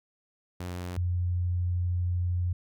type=tone pair in turn; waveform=sawtooth / sine; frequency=89.2 / 88.72 Hz; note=F2 / F2; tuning=+37 / +28 cents; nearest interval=unison; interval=9 cents; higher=first; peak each=-30 / -25 dBFS; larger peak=second; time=0.6-0.97 / 0.97-2.53 s; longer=second; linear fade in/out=5 ms; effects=none